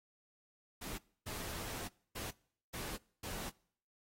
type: noise bursts at uneven times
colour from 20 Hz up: pink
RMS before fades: -44 dBFS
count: 5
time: 0.81-0.98 / 1.26-1.88 / 2.15-2.31 / 2.73-2.97 / 3.23-3.5 s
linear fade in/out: 10 ms
effects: noise-tail reverb RT60 0.6 s tail -24 dB re dry + AAC 48 kbps